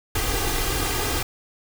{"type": "noise with comb filter", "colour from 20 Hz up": "pink", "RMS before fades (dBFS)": -24, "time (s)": [0.15, 1.23], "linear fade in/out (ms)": 5, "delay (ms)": 2.5, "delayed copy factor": 0.75, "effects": []}